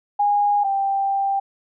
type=tone pair in turn; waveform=sine; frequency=820 / 787.4 Hz; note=G#5 / G5; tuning=-22 / +8 cents; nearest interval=minor second; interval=70 cents; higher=first; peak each=-15 / -18 dBFS; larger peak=first; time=0.19-0.64 / 0.64-1.4 s; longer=second; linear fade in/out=10 ms; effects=none